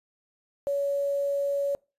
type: tone with quantisation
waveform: sine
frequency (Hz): 563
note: C#5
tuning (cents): +27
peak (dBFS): -24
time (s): 0.67-1.75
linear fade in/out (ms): 0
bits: 8
effects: noise-tail reverb RT60 0.3 s tail -26 dB re dry + resampled to 32000 Hz